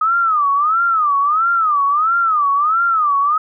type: tone with vibrato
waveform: sine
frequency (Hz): 1244.5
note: D#6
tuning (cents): 0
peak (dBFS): -12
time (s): 0.01-3.38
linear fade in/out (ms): 5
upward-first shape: sine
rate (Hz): 1.5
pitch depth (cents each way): 190
effects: none